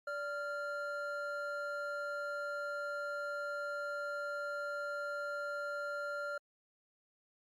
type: tone pair together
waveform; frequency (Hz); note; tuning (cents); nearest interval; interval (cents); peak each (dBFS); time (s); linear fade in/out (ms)
triangle; 580.7 / 1390; D5 / F6; -20 / -9; octave + minor third; 1511; -38 / -37; 0.07-6.38; 5
effects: MP3 64 kbps